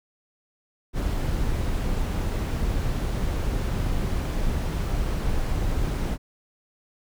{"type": "noise", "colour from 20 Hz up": "brown", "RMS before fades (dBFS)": -25, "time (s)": [0.93, 6.18], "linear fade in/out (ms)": 50, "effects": []}